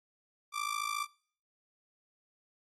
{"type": "tone with amplitude modulation", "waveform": "sawtooth", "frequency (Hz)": 1174.7, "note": "D6", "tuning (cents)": 0, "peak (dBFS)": -26, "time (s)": [0.52, 1.07], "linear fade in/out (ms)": 50, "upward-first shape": "sine", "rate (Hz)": 54.1, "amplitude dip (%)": 85, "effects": ["noise-tail reverb RT60 0.5 s tail -20 dB re dry", "AAC 32 kbps"]}